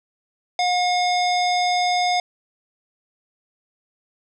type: tone with low-pass filter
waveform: square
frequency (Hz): 720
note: F#5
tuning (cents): -47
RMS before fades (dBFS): -20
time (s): 0.59-2.2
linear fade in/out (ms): 2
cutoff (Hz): 5000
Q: 2.3
effects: none